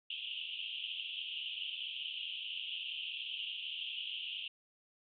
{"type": "band-pass noise", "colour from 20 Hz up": "white", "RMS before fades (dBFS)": -42, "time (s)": [0.1, 4.48], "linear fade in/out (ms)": 5, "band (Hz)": [2700, 3300], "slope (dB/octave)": 96, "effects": []}